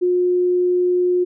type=tone; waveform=sine; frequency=358.9 Hz; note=F4; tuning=47 cents sharp; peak=-14 dBFS; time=0.01-1.25 s; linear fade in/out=20 ms; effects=none